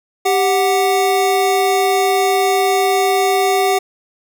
square tone pair together, 392 / 740 Hz, G4 / F#5, 0 / 0 cents, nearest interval major seventh, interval 1100 cents, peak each -16 dBFS, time 0.25-3.79 s, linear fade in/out 10 ms, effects none

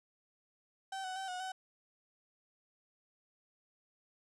35% pulse tone with pitch steps, 771 / 746 / 769 / 730 / 754 Hz, G5 / F#5 / G5 / F#5 / F#5, -29 / +14 / -33 / -24 / +32 cents, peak -37 dBFS, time 0.92-1.52 s, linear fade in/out 5 ms, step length 120 ms, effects resampled to 22050 Hz

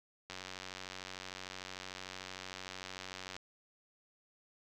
click train, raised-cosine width 0.2 ms, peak -26 dBFS, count 287, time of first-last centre 0.3-3.365 s, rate 93.3 Hz, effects none

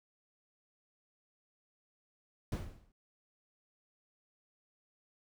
brown noise with exponential decay, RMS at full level -32 dBFS, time 2.52-2.92 s, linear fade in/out 2 ms, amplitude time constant 86 ms, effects none

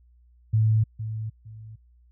sine tone with echo, 109.7 Hz, A2, 5 cents flat, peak -17 dBFS, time 0.53-0.84 s, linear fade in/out 10 ms, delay 460 ms, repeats 2, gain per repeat -11 dB, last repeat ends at 1.76 s, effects added 60 Hz sine -54 dBFS peak until 2.11 s

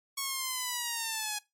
5% pulse linear sweep, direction down, 1108.7 to 830.6 Hz, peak -20 dBFS, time 0.17-1.39 s, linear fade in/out 10 ms, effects noise-tail reverb RT60 0.2 s tail -20 dB re dry + MP3 64 kbps

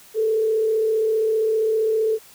sine tone with frequency modulation, 440 Hz, A4, in tune, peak -17 dBFS, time 0.14-2.19 s, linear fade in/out 50 ms, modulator 35.2 Hz, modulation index 0.38, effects white hiss -48 dBFS RMS until 2.34 s

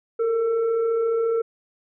sine tone with frequency modulation, 458.2 Hz, A#4, 30 cents flat, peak -19 dBFS, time 0.19-1.42 s, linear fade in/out 10 ms, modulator 882 Hz, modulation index 0.34, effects none

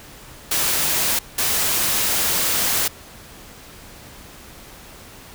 white noise bursts at uneven times, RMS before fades -20 dBFS, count 2, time 0.51-1.19 / 1.38-2.88 s, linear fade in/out 5 ms, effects pink hiss -42 dBFS RMS until 5.34 s

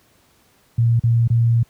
sine tone with dropouts, 116.6 Hz, A#2, 1 cent sharp, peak -12 dBFS, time 0.78-1.63 s, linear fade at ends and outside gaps 5 ms, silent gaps 0.995-1.036 / 1.276-1.301 s, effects pink hiss -57 dBFS RMS until 1.69 s + high-pass 60 Hz 12 dB/octave

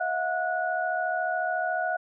sine tone cluster, 647 / 721 / 1466 Hz, E5 / F#5 / F#6, -32 / -45 / -16 cents, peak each -31 / -28 / -30 dBFS, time 0-1.97 s, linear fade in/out 10 ms, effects none

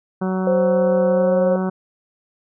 harmonic tone, 187 Hz, F#3, 19 cents sharp, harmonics 1 / 2 / 3 / 4 / 5 / 6 / 7 / 8, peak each -20 / -26 / -30 / -32 / -34 / -36 / -37 / -38 dBFS, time 0.21-1.7 s, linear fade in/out 10 ms
sine tone with pitch glide, 523.3 to 540.2 Hz, C5 to C#5, 0 to -45 cents, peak -15 dBFS, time 0.47-1.56 s, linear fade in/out 2 ms, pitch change +55 cents, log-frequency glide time 1.06-1.33 s
effects none

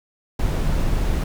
brown noise, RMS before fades -20 dBFS, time 0.39-1.24 s, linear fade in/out 5 ms, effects none

